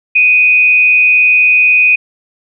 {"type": "tone with frequency modulation", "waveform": "sine", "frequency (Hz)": 2489, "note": "D#7", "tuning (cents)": 0, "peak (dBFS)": -5, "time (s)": [0.15, 1.96], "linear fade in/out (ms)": 10, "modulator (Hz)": 148, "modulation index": 0.37, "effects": []}